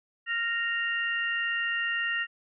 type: tone cluster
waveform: sine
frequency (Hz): 1397 / 1859 / 2784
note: F6 / A#6 / F7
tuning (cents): 0 / -5 / -6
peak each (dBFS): -35 / -28 / -33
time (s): 0.26-2.27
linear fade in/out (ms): 50
effects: none